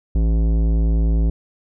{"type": "tone with tanh clipping", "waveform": "sine", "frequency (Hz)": 55, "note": "A1", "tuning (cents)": 0, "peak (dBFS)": -16, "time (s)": [0.15, 1.3], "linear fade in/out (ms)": 5, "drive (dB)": 15, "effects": []}